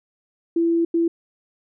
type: tone bursts at uneven times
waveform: sine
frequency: 335.1 Hz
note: E4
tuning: 29 cents sharp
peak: -16 dBFS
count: 2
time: 0.56-0.85 / 0.94-1.08 s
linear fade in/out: 5 ms
effects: none